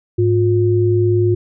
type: tone pair together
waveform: sine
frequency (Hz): 105.7 / 355.5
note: G#2 / F4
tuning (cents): +31 / +31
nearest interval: octave + major sixth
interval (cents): 2100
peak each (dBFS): -14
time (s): 0.18-1.35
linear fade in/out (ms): 10
effects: none